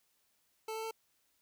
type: tone with pitch steps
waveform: 25% pulse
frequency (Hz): 440 / 443.3 / 446.7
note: A4 / A4 / A4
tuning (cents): 0 / +13 / +26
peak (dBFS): -34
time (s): 0.68-0.911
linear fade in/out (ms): 5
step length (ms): 77
effects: white hiss -75 dBFS RMS until 1.41 s